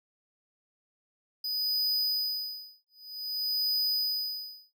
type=tone with tremolo; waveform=square; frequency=4978 Hz; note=D#8; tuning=in tune; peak=-26 dBFS; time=1.44-4.74 s; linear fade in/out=5 ms; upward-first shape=sine; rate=0.53 Hz; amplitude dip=100%; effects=none